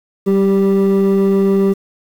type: tone pair together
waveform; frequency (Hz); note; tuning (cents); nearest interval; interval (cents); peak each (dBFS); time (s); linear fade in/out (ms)
triangle; 194.2 / 392; G3 / G4; -16 / 0; octave; 1216; -10; 0.26-1.74; 20
effects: tanh soft clip ceiling -4 dBFS + 7-bit